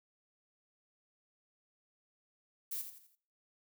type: noise with echo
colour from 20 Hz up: violet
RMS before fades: -39 dBFS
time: 2.71-2.82 s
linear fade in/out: 10 ms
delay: 84 ms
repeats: 4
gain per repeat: -8 dB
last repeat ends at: 3.156 s
effects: noise-tail reverb RT60 0.5 s tail -20 dB re dry